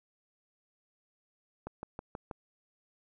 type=click train; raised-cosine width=1 ms; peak=-25 dBFS; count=5; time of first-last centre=1.67-2.312 s; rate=6.23 Hz; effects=none